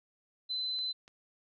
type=tone; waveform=sine; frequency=4040 Hz; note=B7; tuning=39 cents sharp; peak=-32 dBFS; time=0.49-0.93 s; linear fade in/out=20 ms
type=clicks; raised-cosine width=0.2 ms; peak=-37 dBFS; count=2; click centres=0.789 / 1.079 s
effects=none